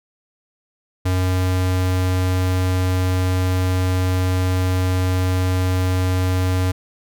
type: tone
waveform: square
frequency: 92.1 Hz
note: F#2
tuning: 7 cents flat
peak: -17 dBFS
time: 1.05-6.72 s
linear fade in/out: 10 ms
effects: none